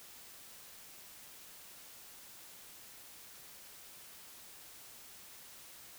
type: silence
effects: white hiss -54 dBFS RMS until 5.98 s